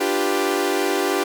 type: chord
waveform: sawtooth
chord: G dominant seventh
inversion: second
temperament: equal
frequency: 293.7 / 349.2 / 392 / 493.9 Hz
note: D4 / F4 / G4 / B4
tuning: 0 / 0 / 0 / 0 cents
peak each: -22 / -21 / -18 / -24 dBFS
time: 0-1.24 s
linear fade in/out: 10 ms
effects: none